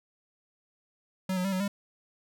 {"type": "tone with pitch steps", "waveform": "square", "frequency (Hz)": [187.7, 182.2, 194.9, 185.8, 200.5], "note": ["F#3", "F#3", "G3", "F#3", "G3"], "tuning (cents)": [25, -26, -10, 7, 39], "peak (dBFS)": -28, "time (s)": [1.29, 1.68], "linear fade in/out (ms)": 5, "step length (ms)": 78, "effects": []}